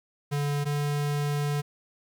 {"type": "tone pair in turn", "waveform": "square", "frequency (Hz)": [144.4, 145.57], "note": ["D3", "D3"], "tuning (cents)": [-29, -15], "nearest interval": "unison", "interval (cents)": 14, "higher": "second", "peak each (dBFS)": -26, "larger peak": "neither", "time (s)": [[0.31, 0.65], [0.65, 1.62]], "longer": "second", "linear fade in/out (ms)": 20, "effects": ["11-bit"]}